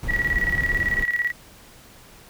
brown noise, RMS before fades -28 dBFS, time 0.03-1.04 s, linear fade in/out 2 ms
sine tone with tremolo, 1930 Hz, B6, 40 cents flat, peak -18 dBFS, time 0.08-1.32 s, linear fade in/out 20 ms, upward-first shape square, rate 18 Hz, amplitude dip 70%
effects pink hiss -48 dBFS RMS until 2.29 s

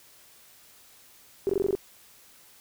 sine tone bursts, 392 Hz, G4, in tune, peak -21 dBFS, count 7, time 1.47-1.751 s, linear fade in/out 0 ms, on 23 ms, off 20 ms, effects white hiss -55 dBFS RMS until 2.6 s

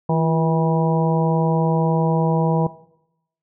harmonic tone with a mistuned harmonic, 161.8 Hz, E3, 32 cents flat, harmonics 1 / 2 / 3 / 4 / 5 / 6, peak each -18 / -28 / -24 / -27 / -26 / -26 dBFS, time 0.09-2.67 s, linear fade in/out 5 ms, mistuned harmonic 2, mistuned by +86 cents, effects noise-tail reverb RT60 0.8 s tail -18 dB re dry

